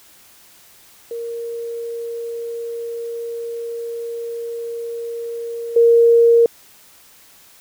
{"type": "tone with level steps", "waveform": "sine", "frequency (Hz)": 466.2, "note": "A#4", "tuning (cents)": 0, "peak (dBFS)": [-24, -8], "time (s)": [1.11, 6.46], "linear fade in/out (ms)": 2, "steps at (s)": 5.76, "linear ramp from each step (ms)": 5, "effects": ["white hiss -48 dBFS RMS until 7.6 s"]}